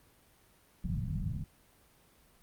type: low-pass noise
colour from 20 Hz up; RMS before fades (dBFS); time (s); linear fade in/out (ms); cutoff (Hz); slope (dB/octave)
white; -35; 0.84-1.44; 2; 190; 48
effects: pink hiss -64 dBFS RMS until 2.42 s + Opus 32 kbps